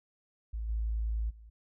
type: tone with level steps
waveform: sine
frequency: 55 Hz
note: A1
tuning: in tune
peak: -33 / -29 / -49 dBFS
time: 0.53-1.5 s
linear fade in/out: 10 ms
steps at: 0.68 / 1.29 s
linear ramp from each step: 20 ms
effects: none